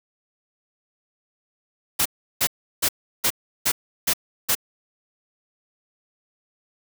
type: noise bursts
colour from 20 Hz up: white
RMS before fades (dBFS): -20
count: 7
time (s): 1.99-4.552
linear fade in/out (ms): 10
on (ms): 66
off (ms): 350
effects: none